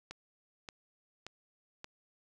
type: click train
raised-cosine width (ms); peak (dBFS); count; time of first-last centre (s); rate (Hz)
0.2; -26; 4; 0.11-1.844; 1.73
effects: none